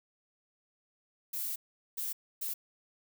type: noise bursts at uneven times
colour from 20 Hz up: violet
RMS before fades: -36 dBFS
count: 3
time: 1.33-1.56 / 1.97-2.13 / 2.41-2.54 s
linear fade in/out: 10 ms
effects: none